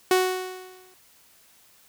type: tone with exponential decay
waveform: sawtooth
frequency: 370.4 Hz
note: F#4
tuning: 2 cents sharp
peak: -12 dBFS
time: 0.11-0.94 s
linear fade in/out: 2 ms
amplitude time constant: 180 ms
effects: white hiss -57 dBFS RMS until 1.88 s